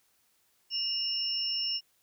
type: tone pair together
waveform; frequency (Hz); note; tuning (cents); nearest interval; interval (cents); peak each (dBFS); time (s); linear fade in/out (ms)
sine; 2846 / 5373; F7 / E8; +32 / +32; major seventh; 1100; -34 / -30; 0.7-1.81; 50
effects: white hiss -70 dBFS RMS until 2.02 s